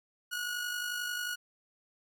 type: tone with amplitude modulation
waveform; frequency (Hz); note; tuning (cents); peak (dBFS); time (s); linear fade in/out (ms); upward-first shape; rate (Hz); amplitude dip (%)
sawtooth; 1454; F#6; -31; -28; 0.31-1.36; 20; sine; 51.2; 45
effects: none